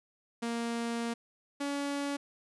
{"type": "tone pair in turn", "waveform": "sawtooth", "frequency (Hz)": [233.4, 283.3], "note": ["A#3", "C#4"], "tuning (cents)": [2, 38], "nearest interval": "minor third", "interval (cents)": 336, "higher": "second", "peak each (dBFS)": [-28, -28], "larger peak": "neither", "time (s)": [[0.42, 1.14], [1.6, 2.17]], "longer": "first", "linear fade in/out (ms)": 10, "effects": ["resampled to 24000 Hz", "11-bit"]}